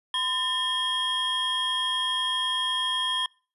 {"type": "tone cluster", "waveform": "triangle", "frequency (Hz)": [1019, 1794, 3256], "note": ["C6", "A6", "G#7"], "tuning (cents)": [-46, 33, -35], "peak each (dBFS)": [-29, -33, -24], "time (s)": [0.14, 3.26], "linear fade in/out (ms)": 2, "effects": ["noise-tail reverb RT60 0.4 s tail -26 dB re dry", "resampled to 32000 Hz"]}